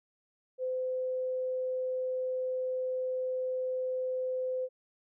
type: tone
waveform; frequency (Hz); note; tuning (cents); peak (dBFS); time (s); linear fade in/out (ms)
sine; 512; C5; -38; -30; 0.58-4.69; 50
effects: none